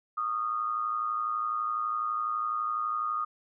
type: tone with amplitude modulation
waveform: sine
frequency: 1233 Hz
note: D#6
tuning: 16 cents flat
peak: -25 dBFS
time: 0.17-3.25 s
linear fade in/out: 10 ms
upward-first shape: sine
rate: 112 Hz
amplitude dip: 60%
effects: none